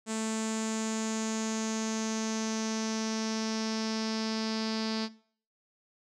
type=tone with low-pass filter sweep; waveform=sawtooth; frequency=220.8 Hz; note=A3; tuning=6 cents sharp; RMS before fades=-33 dBFS; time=0.06-5.09 s; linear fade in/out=50 ms; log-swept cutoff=7700 to 4800 Hz; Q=5.6; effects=noise-tail reverb RT60 0.5 s tail -19 dB re dry